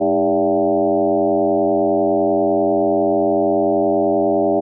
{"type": "tone with frequency modulation", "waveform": "sine", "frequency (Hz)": 491.6, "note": "B4", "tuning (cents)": -8, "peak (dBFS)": -13, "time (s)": [0, 4.61], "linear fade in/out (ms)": 20, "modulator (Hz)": 90.2, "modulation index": 2.6, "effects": []}